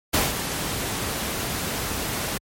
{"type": "noise with ADSR envelope", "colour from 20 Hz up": "pink", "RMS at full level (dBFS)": -18, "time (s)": [0.13, 2.38], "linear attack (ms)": 14, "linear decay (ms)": 180, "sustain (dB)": -9, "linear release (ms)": 7, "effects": ["high-pass 60 Hz 12 dB/octave", "MP3 64 kbps"]}